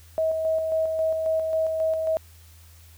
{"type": "tone with tremolo", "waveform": "sine", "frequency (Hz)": 640, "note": "D#5", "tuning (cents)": 49, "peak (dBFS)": -20, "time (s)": [0.18, 2.17], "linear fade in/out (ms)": 0, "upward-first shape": "square", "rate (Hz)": 3.7, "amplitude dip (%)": 35, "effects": ["added 82 Hz sine -48 dBFS peak until 2.97 s", "white hiss -55 dBFS RMS until 2.97 s"]}